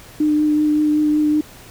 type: tone with vibrato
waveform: sine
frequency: 301.8 Hz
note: D4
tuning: 47 cents sharp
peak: -13 dBFS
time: 0.2-1.41 s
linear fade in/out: 5 ms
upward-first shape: triangle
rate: 5.3 Hz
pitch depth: 15 cents each way
effects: added 115 Hz sine -48 dBFS peak until 1.7 s + pink hiss -42 dBFS RMS until 1.7 s